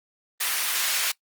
pink high-pass noise, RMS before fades -25 dBFS, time 0.4-1.12 s, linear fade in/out 10 ms, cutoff 1700 Hz, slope 12 dB/octave, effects noise-tail reverb RT60 0.1 s tail -21 dB re dry + Opus 32 kbps

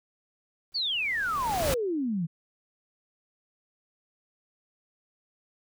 pink noise with exponential growth, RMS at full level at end -27 dBFS, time 0.72-1.74 s, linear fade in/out 0 ms, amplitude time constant 220 ms
sine exponential sweep, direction down, 4700 to 155.56 Hz, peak -26 dBFS, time 0.74-2.27 s, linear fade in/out 20 ms
effects none

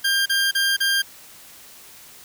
20% pulse tone bursts, 1597 Hz, G6, 32 cents sharp, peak -13 dBFS, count 4, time 0.04-1.022 s, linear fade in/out 10 ms, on 220 ms, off 34 ms, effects white hiss -45 dBFS RMS until 2.24 s

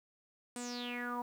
sawtooth tone with low-pass filter sweep, 243.5 Hz, B3, 24 cents flat, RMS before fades -40 dBFS, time 0.56-1.22 s, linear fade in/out 2 ms, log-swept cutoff 9100 to 880 Hz, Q 8.9, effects 10-bit

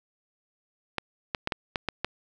clicks, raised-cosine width 0.3 ms, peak -11 dBFS, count 7, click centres 0.983 / 1.348 / 1.474 / 1.522 / 1.758 / 1.887 / 2.046 s, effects none

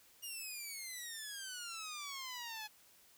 10% pulse exponential sweep, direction down, 2879 to 840 Hz, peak -35 dBFS, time 0.22-2.68 s, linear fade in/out 20 ms, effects white hiss -65 dBFS RMS until 3.17 s

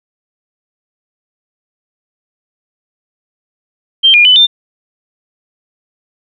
sine tone with pitch steps, 3148 / 2423 / 3006 / 3597 Hz, G7 / D#7 / F#7 / A7, +7 / -47 / +27 / +37 cents, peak -3 dBFS, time 4.03-4.47 s, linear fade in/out 20 ms, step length 110 ms, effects none

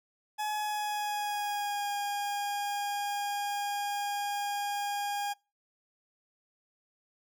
40% pulse tone with pitch glide, 847 to 814.4 Hz, G#5 to G#5, +34 to -34 cents, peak -30 dBFS, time 0.38-5.34 s, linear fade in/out 20 ms, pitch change -68 cents, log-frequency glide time 0.51-1.92 s, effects noise-tail reverb RT60 0.3 s tail -26 dB re dry

